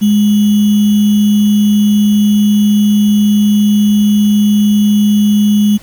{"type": "tone with sample-and-hold", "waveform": "sine", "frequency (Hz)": 207.7, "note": "G#3", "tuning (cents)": 0, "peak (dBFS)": -6, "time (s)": [0.01, 5.78], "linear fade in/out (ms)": 20, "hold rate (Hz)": 3150, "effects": ["pink hiss -40 dBFS RMS until 5.82 s"]}